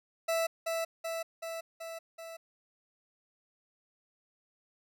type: tone with echo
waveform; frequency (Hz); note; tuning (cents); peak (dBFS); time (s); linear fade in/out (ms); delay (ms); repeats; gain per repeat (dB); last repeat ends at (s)
40% pulse; 659.3; E5; 0; -27; 0.28-0.47; 10; 380; 5; -3; 2.37
effects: none